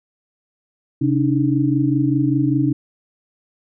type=tone cluster; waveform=sine; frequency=133.9 / 283.9 / 309 Hz; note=C3 / C#4 / D#4; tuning=+40 / +41 / -12 cents; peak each=-19 dBFS; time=1.01-2.73 s; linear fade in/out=10 ms; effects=none